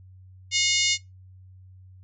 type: harmonic tone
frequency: 720 Hz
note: F#5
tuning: 47 cents flat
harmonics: 3 / 4 / 5 / 6 / 7 / 8 / 9 / 10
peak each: -26 / -27 / -28 / -29 / -29 / -30 / -31 / -31 dBFS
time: 0.51-0.98 s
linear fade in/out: 50 ms
effects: noise-tail reverb RT60 0.2 s tail -22 dB re dry + added 93 Hz sine -46 dBFS peak until 2.03 s